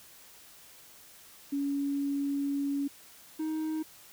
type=tone pair in turn; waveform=sine / triangle; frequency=281.3 / 313.8 Hz; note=C#4 / D#4; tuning=+26 / +15 cents; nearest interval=major second; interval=189 cents; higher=second; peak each=-28 / -28 dBFS; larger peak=neither; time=1.52-2.88 / 3.39-3.83 s; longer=first; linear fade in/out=10 ms; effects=white hiss -54 dBFS RMS until 4.12 s